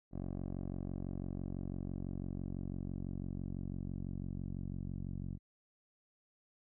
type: tone with low-pass filter sweep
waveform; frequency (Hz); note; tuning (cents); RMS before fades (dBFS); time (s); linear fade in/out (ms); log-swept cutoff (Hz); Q
10% pulse; 46; F#1; -9; -41; 0.11-5.39; 50; 500 to 200; 0.93
effects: none